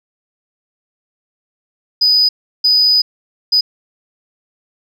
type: tone bursts at uneven times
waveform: sine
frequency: 4978 Hz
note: D#8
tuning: in tune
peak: -7 dBFS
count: 3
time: 2.01-2.29 / 2.64-3.02 / 3.52-3.61 s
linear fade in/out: 10 ms
effects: tanh soft clip ceiling -5 dBFS